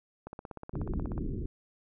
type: click train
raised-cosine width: 1 ms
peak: -27 dBFS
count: 16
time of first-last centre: 0.27-1.179 s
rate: 16.5 Hz
type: low-pass noise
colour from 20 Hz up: pink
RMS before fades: -34 dBFS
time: 0.73-1.46 s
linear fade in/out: 2 ms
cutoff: 390 Hz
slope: 48 dB/octave
effects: none